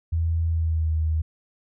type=tone with pitch glide; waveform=sine; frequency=82.41 to 79.1 Hz; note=E2 to D#2; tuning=0 to +29 cents; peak=-20 dBFS; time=0.12-1.22 s; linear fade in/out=10 ms; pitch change=-71 cents; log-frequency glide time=0.48-0.92 s; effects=none